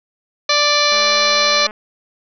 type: harmonic tone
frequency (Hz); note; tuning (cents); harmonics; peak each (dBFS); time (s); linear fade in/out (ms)
587.3; D5; 0; 1 / 2 / 3 / 4 / 5 / 6 / 7 / 8 / 9 / 10; -20 / -19 / -23 / -20 / -28 / -23 / -17 / -26 / -26 / -26; 0.49-1.67; 5
type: click train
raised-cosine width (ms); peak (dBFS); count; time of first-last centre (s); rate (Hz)
0.5; -18; 169; 0.92-1.709; 213
effects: none